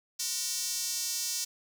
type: tone with high-pass filter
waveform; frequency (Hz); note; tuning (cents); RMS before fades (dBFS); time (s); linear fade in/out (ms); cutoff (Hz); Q
square; 207.7; G#3; 0; -33; 0.19-1.45; 10; 5700; 1.9
effects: none